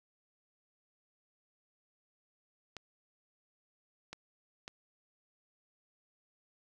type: clicks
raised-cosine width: 0.2 ms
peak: -26 dBFS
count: 3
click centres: 2.767 / 4.13 / 4.679 s
effects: none